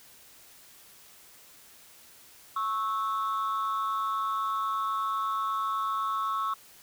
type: tone pair together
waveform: sine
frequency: 1100 / 1308.1 Hz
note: C#6 / E6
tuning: -14 / -14 cents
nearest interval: minor third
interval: 300 cents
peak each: -27 / -29 dBFS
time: 2.56-6.54 s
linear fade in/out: 5 ms
effects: tanh soft clip ceiling -24 dBFS + white hiss -54 dBFS RMS until 6.82 s